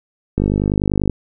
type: click train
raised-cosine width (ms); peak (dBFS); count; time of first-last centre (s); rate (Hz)
3; -4; 37; 0.38-1.097; 50.2
effects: none